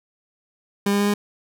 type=tone with pitch steps; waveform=30% pulse; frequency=201 / 202.4 / 203.8 / 205.2 Hz; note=G3 / G#3 / G#3 / G#3; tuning=+44 / -44 / -32 / -21 cents; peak=-15 dBFS; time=0.86-1.14 s; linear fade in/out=5 ms; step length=70 ms; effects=none